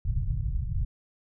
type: low-pass noise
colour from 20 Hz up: pink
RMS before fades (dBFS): -28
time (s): 0.05-0.85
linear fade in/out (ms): 5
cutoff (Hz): 140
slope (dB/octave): 48
effects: none